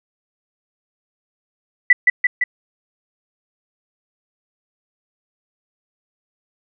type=tone with echo; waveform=sine; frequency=1975.5 Hz; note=B6; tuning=in tune; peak=-5 dBFS; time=1.9-1.93 s; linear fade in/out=5 ms; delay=170 ms; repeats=3; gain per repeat=-3 dB; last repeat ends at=2.44 s; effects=none